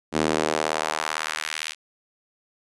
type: tone with high-pass filter sweep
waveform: sawtooth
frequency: 77.78 Hz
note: D#2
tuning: in tune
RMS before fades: -26 dBFS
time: 0.12-1.75 s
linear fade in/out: 50 ms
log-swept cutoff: 260 to 2700 Hz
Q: 1.2
effects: resampled to 22050 Hz